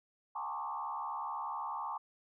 sine tone with frequency modulation, 987.8 Hz, B5, in tune, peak -36 dBFS, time 0.35-1.98 s, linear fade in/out 10 ms, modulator 72 Hz, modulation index 2.6, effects none

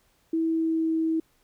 sine tone with pitch glide, 325.5 to 322.5 Hz, E4 to E4, -22 to -38 cents, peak -22 dBFS, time 0.33-1.2 s, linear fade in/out 5 ms, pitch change -16 cents, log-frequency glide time 0.44-0.93 s, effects pink hiss -66 dBFS RMS until 1.43 s

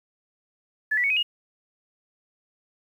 sine tone with pitch steps, 1724 / 1957.6 / 2223 / 2524 / 2866 Hz, A6 / B6 / C#7 / D#7 / F7, -36 / -16 / +4 / +24 / +44 cents, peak -20 dBFS, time 0.91-1.23 s, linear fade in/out 10 ms, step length 64 ms, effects 9-bit

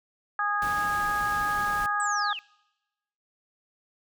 harmonic tone, 412.6 Hz, G#4, 11 cents flat, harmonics 2 / 3 / 4, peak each -31 / -27 / -29 dBFS, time 0.39-2.33 s, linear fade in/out 2 ms
pink noise, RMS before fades -39 dBFS, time 0.62-1.86 s, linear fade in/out 0 ms
sine linear sweep, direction down, 8180 to 2489 Hz, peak -33 dBFS, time 2-2.39 s, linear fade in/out 0 ms
effects noise-tail reverb RT60 1.0 s tail -25 dB re dry

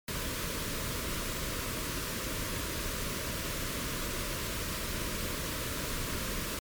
pink band-stop noise, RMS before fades -35 dBFS, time 0.08-6.59 s, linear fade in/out 2 ms, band 660 to 930 Hz, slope 96 dB/octave, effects MP3 96 kbps

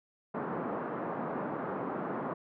pink band-pass noise, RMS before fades -36 dBFS, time 0.34-2.34 s, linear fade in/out 10 ms, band 180 to 1300 Hz, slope 24 dB/octave, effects none

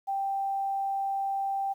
sine tone, 785 Hz, G5, 2 cents sharp, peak -27 dBFS, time 0.07-1.74 s, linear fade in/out 20 ms, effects 10-bit

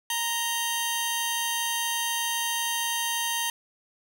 15% pulse tone pair together, 932.3 / 3136 Hz, A#5 / G7, 0 / 0 cents, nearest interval octave + major sixth, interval 2100 cents, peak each -22 dBFS, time 0.1-3.5 s, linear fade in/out 2 ms, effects none

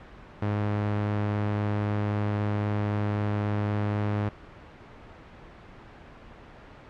sawtooth tone, 103.83 Hz, G#2, in tune, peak -21 dBFS, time 0.42-4.29 s, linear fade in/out 5 ms, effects pink hiss -47 dBFS RMS until 6.89 s + low-pass 2000 Hz 12 dB/octave

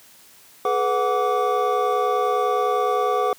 triangle tone cluster, 423.7 / 493.5 / 737 / 1157 Hz, G#4 / B4 / F#5 / D6, +35 / -1 / -7 / -26 cents, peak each -22 dBFS, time 0.65-3.33 s, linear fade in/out 2 ms, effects white hiss -50 dBFS RMS until 3.38 s + high-pass 80 Hz 12 dB/octave

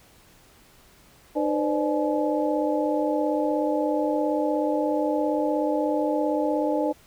sine tone cluster, 303.6 / 502 / 539 / 598 / 852 Hz, D#4 / B4 / C#5 / D5 / G#5, -42 / +28 / -49 / +31 / +44 cents, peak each -25 / -28 / -34 / -27 / -30 dBFS, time 1.35-6.93 s, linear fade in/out 20 ms, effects pink hiss -55 dBFS RMS until 7.06 s

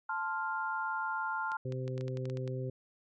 sine chord, F major, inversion first, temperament equal, 880 / 1046.5 / 1396.9 Hz, A5 / C6 / F6, 0 / 0 / 0 cents, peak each -36 / -39 / -35 dBFS, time 0.09-1.57 s, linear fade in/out 5 ms
clicks, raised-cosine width 0.2 ms, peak -30 dBFS, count 11, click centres 1.518 / 1.723 / 1.879 / 1.979 / 2.01 / 2.081 / 2.172 / 2.255 / 2.299 / 2.372 / 2.477 s
harmonic tone, 129.1 Hz, C3, 23 cents flat, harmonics 1 / 2 / 3 / 4, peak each -35 / -45 / -41 / -43 dBFS, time 1.65-2.7 s, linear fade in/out 5 ms
effects MP3 48 kbps

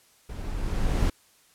brown noise with level ramp, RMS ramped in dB -36 to -20 dBFS, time 0.29-1.1 s, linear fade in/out 5 ms, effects white hiss -60 dBFS RMS until 1.54 s + low-pass 12000 Hz 12 dB/octave

